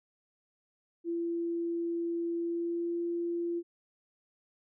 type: tone with pitch glide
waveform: sine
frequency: 338.8 to 342.5 Hz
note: E4 to F4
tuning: +48 to -34 cents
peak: -30 dBFS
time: 1.04-3.63 s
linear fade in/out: 50 ms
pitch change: +18 cents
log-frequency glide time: 2.37-3.01 s
effects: none